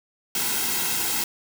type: noise with comb filter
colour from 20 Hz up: white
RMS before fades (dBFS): -25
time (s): 0.35-1.24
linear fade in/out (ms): 2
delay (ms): 1.7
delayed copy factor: -0.7
effects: none